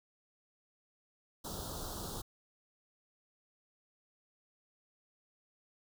pink band-stop noise, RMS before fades -42 dBFS, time 1.44-2.22 s, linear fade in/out 10 ms, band 1400 to 3400 Hz, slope 48 dB/octave, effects none

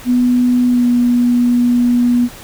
sine tone with pitch glide, 246.9 to 242.8 Hz, B3 to B3, 0 to -29 cents, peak -9 dBFS, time 0.05-2.29 s, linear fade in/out 50 ms, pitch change -29 cents, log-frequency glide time 0.68-0.86 s, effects pink hiss -35 dBFS RMS until 2.43 s

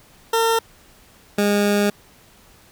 20% pulse tone pair in turn, 454.7 / 204.7 Hz, A#4 / G#3, -43 / -25 cents, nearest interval octave + major second, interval 1382 cents, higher first, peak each -11 dBFS, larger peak neither, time 0.33-0.59 / 1.38-1.9 s, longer second, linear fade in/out 5 ms, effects pink hiss -51 dBFS RMS until 2.71 s

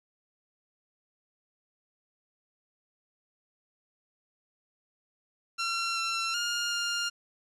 15% pulse tone with pitch steps, 1362 / 1351 / 1414 / 1405 Hz, F6 / E6 / F6 / F6, -44 / +42 / +21 / +10 cents, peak -22 dBFS, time 5.58-7.1 s, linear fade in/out 20 ms, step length 380 ms, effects resampled to 24000 Hz + 10-bit

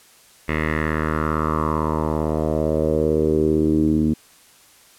10% pulse tone with low-pass filter sweep, 77.78 Hz, D#2, in tune, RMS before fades -20 dBFS, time 0.48-4.14 s, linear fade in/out 10 ms, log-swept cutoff 2200 to 260 Hz, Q 4.1, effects white hiss -51 dBFS RMS until 4.98 s + low-pass 12000 Hz 12 dB/octave

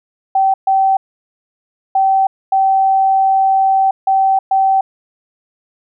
sine tone bursts at uneven times, 772 Hz, G5, 27 cents flat, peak -9 dBFS, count 6, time 0.35-0.54 / 0.67-0.97 / 1.95-2.27 / 2.52-3.91 / 4.07-4.39 / 4.51-4.81 s, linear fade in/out 5 ms, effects none

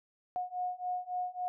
sine beating tone pair, 723 / 726.6 Hz, F#5 / F#5, -40 / -32 cents, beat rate 3.6 Hz, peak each -37 / -36 dBFS, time 0.36-1.48 s, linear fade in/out 0 ms, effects none

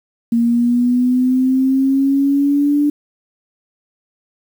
sine linear sweep, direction up, 231.8 to 293.7 Hz, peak -11 dBFS, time 0.32-2.9 s, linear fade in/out 5 ms, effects 7-bit

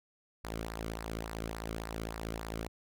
sawtooth tone with flanger, 55.5 Hz, A1, 16 cents sharp, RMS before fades -40 dBFS, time 0.44-2.68 s, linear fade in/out 5 ms, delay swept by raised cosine 0.3 to 1.17 ms, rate 3.5 Hz, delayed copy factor -0.65, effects none

